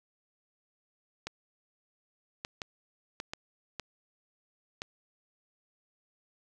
clicks, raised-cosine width 0.2 ms, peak -19 dBFS, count 7, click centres 1.27 / 2.449 / 2.618 / 3.201 / 3.335 / 3.797 / 4.819 s, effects none

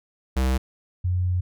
square / sine tone pair in turn, 64.8 / 90.38 Hz, C2 / F#2, -16 / -40 cents, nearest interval tritone, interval 576 cents, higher second, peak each -20 dBFS, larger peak neither, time 0.36-0.58 / 1.04-1.41 s, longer second, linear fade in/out 10 ms, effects none

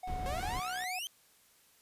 triangle tone, 736 Hz, F#5, 9 cents flat, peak -36 dBFS, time 0.03-0.99 s, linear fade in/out 5 ms
brown noise, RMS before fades -39 dBFS, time 0.07-0.6 s, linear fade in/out 5 ms
sawtooth exponential sweep, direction up, 523 to 3183 Hz, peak -34 dBFS, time 0.26-1.07 s, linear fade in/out 0 ms
click train, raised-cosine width 0.3 ms, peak -32 dBFS, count 30, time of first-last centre 0.38-0.838 s, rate 63.3 Hz
effects white hiss -65 dBFS RMS until 1.81 s + resampled to 32000 Hz

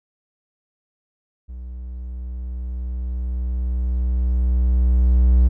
triangle tone with level ramp, 61.74 Hz, B1, in tune, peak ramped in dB -29 to -8 dBFS, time 1.48-5.49 s, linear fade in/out 20 ms, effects none

